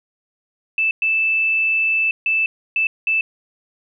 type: tone bursts at uneven times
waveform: sine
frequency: 2637 Hz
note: E7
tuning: in tune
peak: -15 dBFS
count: 5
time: 0.78-0.91 / 1.02-2.11 / 2.26-2.46 / 2.76-2.87 / 3.07-3.21 s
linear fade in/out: 2 ms
effects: none